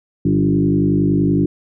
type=tone with frequency modulation; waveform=sine; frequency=231.6 Hz; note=A#3; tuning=11 cents flat; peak=-12 dBFS; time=0.25-1.46 s; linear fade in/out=5 ms; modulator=50.7 Hz; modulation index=2.3; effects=none